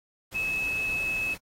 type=tone in noise; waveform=sine; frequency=2586 Hz; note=E7; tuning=34 cents flat; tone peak=-26 dBFS; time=0.34-1.35 s; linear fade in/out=20 ms; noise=pink; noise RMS=-42 dBFS; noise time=0.31-1.38 s; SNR=+13 dB; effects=AAC 48 kbps